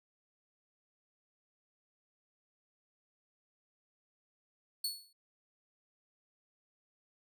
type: tone with exponential decay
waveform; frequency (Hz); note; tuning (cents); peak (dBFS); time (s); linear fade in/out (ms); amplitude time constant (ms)
sawtooth; 4406; C#8; -11; -28; 4.84-5.13; 5; 62
effects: none